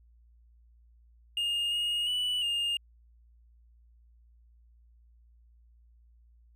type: tone with pitch steps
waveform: triangle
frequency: 2834 / 2862 / 2961 / 2825 Hz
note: F7 / F7 / F#7 / F7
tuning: +25 / +42 / +1 / +19 cents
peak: -26 dBFS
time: 1.37-2.77 s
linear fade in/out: 2 ms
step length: 350 ms
effects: added 58 Hz sine -57 dBFS peak until 6.55 s